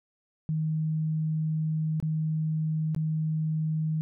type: tone with dropouts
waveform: sine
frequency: 156.9 Hz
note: D#3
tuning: 15 cents sharp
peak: -25 dBFS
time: 0.49-4.01 s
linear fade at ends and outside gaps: 0 ms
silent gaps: 2.001-2.026 / 2.948-2.963 s
effects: none